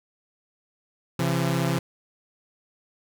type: tone pair together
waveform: sawtooth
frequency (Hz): 134.45 / 169.4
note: C3 / E3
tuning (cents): +47 / +48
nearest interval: major third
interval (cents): 401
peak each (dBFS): -21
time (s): 1.19-1.79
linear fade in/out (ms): 5
effects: none